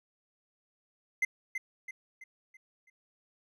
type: tone with echo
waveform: triangle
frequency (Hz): 2069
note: C7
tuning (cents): -20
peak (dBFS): -23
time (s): 1.22-1.25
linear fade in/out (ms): 5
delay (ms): 330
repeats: 5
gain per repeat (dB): -7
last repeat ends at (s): 2.9
effects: none